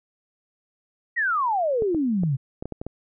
sine exponential sweep, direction down, 1958 to 126.1 Hz, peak -20 dBFS, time 1.16-2.37 s, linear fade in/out 20 ms
clicks, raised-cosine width 2 ms, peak -18 dBFS, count 8, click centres 1.822 / 1.947 / 2.235 / 2.625 / 2.656 / 2.723 / 2.815 / 2.866 s
effects none

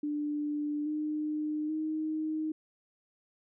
sine tone with pitch steps, 295.8 / 303.8 / 311.9 Hz, D4 / D#4 / D#4, +13 / -41 / +4 cents, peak -30 dBFS, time 0.03-2.52 s, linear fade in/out 5 ms, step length 830 ms, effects none

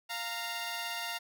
10% pulse tone pair together, 698.5 / 925.7 Hz, F5 / A#5, 0 / -12 cents, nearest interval perfect fourth, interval 488 cents, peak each -30 / -29 dBFS, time 0.09-1.19 s, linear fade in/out 20 ms, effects none

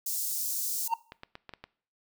white high-pass noise, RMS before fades -32 dBFS, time 0.06-0.88 s, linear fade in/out 5 ms, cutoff 5400 Hz, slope 24 dB/octave
triangle tone with exponential growth, 915 Hz, A#5, 32 cents flat, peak -18 dBFS, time 0.86-0.94 s, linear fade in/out 5 ms, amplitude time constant 16 ms
clicks, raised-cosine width 0.3 ms, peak -26 dBFS, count 6, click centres 1.121 / 1.234 / 1.354 / 1.493 / 1.537 / 1.64 s
effects noise-tail reverb RT60 0.5 s tail -21 dB re dry

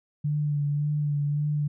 sine tone with vibrato, 146.83 Hz, D3, in tune, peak -23 dBFS, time 0.24-1.68 s, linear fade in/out 10 ms, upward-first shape sine, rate 1.8 Hz, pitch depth 27 cents each way, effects none

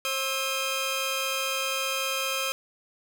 sawtooth tone cluster, 535 / 1311 / 2469 / 3175 Hz, C5 / E6 / D#7 / G7, +38 / -10 / -14 / +21 cents, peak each -29 dBFS, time 0.05-2.52 s, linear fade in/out 0 ms, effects none

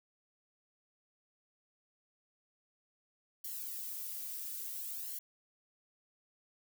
violet noise with flanger, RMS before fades -42 dBFS, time 3.44-5.19 s, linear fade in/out 5 ms, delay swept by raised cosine 0.8 to 2.8 ms, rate 0.58 Hz, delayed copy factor -0.85, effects none

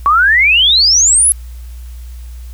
sine exponential sweep, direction up, 1108.7 to 11175 Hz, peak -6 dBFS, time 0.06-1.32 s, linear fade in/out 0 ms, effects added 60 Hz sine -26 dBFS peak until 2.53 s + white hiss -46 dBFS RMS until 2.53 s

